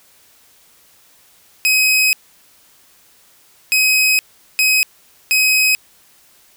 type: tone bursts at uneven times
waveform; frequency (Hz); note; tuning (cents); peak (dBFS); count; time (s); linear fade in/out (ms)
sawtooth; 2532; D#7; +30; -8; 4; 1.65-2.13 / 3.72-4.19 / 4.59-4.83 / 5.31-5.75; 0
effects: white hiss -51 dBFS RMS until 6.56 s